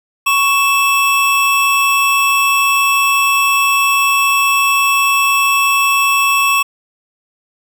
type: tone pair together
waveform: square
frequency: 1108.7 / 2637 Hz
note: C#6 / E7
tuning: 0 / 0 cents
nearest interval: octave + minor third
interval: 1500 cents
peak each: -14 dBFS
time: 0.26-6.63 s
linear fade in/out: 10 ms
effects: 7-bit